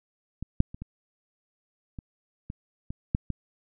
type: clicks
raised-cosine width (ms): 5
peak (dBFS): -21 / -6 / -27 / -24 / -25 / -23 / -22 / -11 / -17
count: 9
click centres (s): 0.426 / 0.604 / 0.745 / 0.82 / 1.988 / 2.501 / 2.905 / 3.149 / 3.303
effects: none